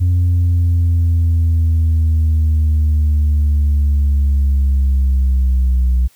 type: linear sweep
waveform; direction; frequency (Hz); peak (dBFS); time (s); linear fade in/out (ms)
sine; down; 89.2 to 61.74; -8; 0-6.08; 20
effects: tanh soft clip ceiling -9 dBFS + white hiss -52 dBFS RMS until 6.15 s